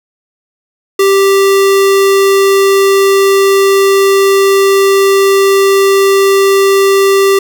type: tone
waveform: square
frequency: 392 Hz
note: G4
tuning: in tune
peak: -6 dBFS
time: 0.99-7.39 s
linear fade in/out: 5 ms
effects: none